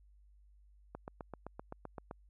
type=click train; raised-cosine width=1 ms; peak=-29 dBFS; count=10; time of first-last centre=0.95-2.111 s; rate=7.75 Hz; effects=added 50 Hz sine -60 dBFS peak until 2.29 s